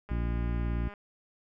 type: click train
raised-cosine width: 0.5 ms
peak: -32 dBFS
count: 174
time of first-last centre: 0.09-0.938 s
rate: 204 Hz
type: harmonic tone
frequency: 58.27 Hz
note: A#1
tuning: in tune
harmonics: 1 / 2 / 3 / 4 / 5 / 6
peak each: -29 / -35 / -39 / -41 / -43 / -45 dBFS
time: 0.1-0.89 s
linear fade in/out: 10 ms
effects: none